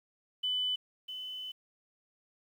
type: tone pair in turn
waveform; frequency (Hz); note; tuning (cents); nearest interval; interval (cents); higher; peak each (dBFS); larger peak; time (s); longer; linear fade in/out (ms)
sine; 3000 / 3019; F#7 / F#7; +23 / +34; unison; 11; second; -29 / -38; first; 0.43-0.76 / 1.08-1.52; second; 10
effects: 10-bit